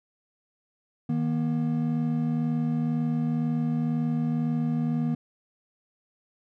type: tone pair together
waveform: triangle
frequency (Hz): 156.8 / 238.8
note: D#3 / A#3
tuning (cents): +14 / +42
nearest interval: perfect fifth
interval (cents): 728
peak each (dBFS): -25 / -24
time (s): 1.09-5.15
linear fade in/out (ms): 5
effects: none